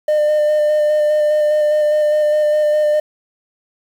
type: tone with vibrato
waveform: triangle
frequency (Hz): 603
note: D5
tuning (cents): +46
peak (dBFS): -9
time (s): 0.08-3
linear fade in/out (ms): 5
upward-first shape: square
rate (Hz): 4.9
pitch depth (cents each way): 12
effects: tanh soft clip ceiling -5 dBFS + 7-bit